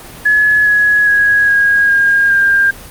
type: tone with pitch steps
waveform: sine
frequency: 1700 / 1679.5 / 1659.3 / 1639.2 / 1619.5 / 1600 Hz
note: G#6 / G#6 / G#6 / G#6 / G#6 / G6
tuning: +40 / +19 / -2 / -23 / -44 / +35 cents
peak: -7 dBFS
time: 0.25-2.71 s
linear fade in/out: 10 ms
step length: 410 ms
effects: pink hiss -33 dBFS RMS until 2.9 s + Opus 32 kbps